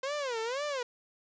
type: tone with vibrato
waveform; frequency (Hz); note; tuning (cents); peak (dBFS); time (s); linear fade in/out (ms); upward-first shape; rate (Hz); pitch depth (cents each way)
sawtooth; 514; C5; -31; -28; 0.03-0.83; 5; sine; 2; 250
effects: resampled to 16000 Hz + 10-bit